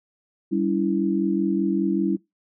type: chord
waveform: sine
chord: C# diminished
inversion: second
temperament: equal with one note detuned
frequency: 196 / 284.5 / 329.6 Hz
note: G3 / C#4 / E4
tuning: 0 / +45 / 0 cents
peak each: -24 / -25 / -23 dBFS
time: 0.51-2.17 s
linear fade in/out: 20 ms
effects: noise-tail reverb RT60 0.2 s tail -23 dB re dry